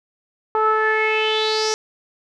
sawtooth tone with low-pass filter sweep, 435 Hz, A4, 20 cents flat, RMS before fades -19 dBFS, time 0.55-1.74 s, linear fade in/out 0 ms, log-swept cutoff 1100 to 5900 Hz, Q 6, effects none

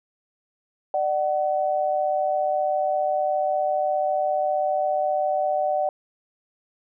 sine tone pair together, 598 / 752.8 Hz, D5 / F#5, +31 / +30 cents, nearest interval major third, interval 399 cents, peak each -23 dBFS, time 0.94-5.89 s, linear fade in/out 2 ms, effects none

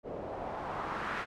white noise with low-pass filter sweep, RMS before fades -38 dBFS, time 0.03-1.26 s, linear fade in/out 50 ms, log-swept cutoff 490 to 1700 Hz, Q 2.1, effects none

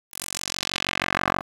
10% pulse tone with band-pass filter sweep, 46.25 Hz, F#1, in tune, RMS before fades -28 dBFS, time 0.11-1.42 s, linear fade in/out 50 ms, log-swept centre 12000 to 1000 Hz, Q 1.5, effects 8-bit

